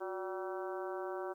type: harmonic tone with a mistuned harmonic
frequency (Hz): 191.2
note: G3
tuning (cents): -43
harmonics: 2 / 3 / 4 / 5 / 6 / 7 / 8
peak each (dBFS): -40 / -44 / -46 / -48 / -50 / -51 / -52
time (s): 0-1.34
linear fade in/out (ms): 20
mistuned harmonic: 2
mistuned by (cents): -75
effects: 12-bit